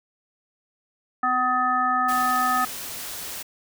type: harmonic tone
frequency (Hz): 252.1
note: B3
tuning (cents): +36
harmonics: 1 / 3 / 5 / 7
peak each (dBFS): -32 / -25 / -21 / -29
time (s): 1.23-2.65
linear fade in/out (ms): 5
type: noise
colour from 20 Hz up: white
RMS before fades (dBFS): -34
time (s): 2.08-3.43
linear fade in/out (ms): 10
effects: none